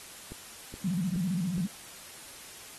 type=click train; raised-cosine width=3 ms; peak=-28 dBFS; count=4; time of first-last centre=0.32-1.581 s; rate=2.38 Hz
type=tone with vibrato; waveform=sine; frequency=179.2 Hz; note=F3; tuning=45 cents sharp; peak=-27 dBFS; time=0.84-1.67 s; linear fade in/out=5 ms; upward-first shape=square; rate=15 Hz; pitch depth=140 cents each way
effects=white hiss -47 dBFS RMS until 2.78 s + AAC 32 kbps